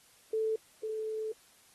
sine tone pair in turn, 440 / 436.2 Hz, A4 / A4, 0 / -15 cents, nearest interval unison, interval 15 cents, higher first, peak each -28 / -33 dBFS, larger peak first, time 0.33-0.56 / 0.83-1.32 s, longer second, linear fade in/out 5 ms, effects white hiss -62 dBFS RMS until 1.74 s + AAC 32 kbps

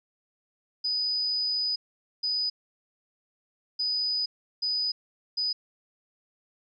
sine tone bursts at uneven times, 4978 Hz, D#8, in tune, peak -25 dBFS, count 5, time 0.84-1.76 / 2.23-2.5 / 3.79-4.26 / 4.62-4.92 / 5.37-5.53 s, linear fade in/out 10 ms, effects none

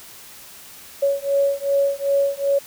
sine beating tone pair, 557 / 559.6 Hz, C#5 / C#5, +8 / +16 cents, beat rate 2.6 Hz, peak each -20 dBFS, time 1.02-2.59 s, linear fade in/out 10 ms, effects white hiss -42 dBFS RMS until 2.66 s

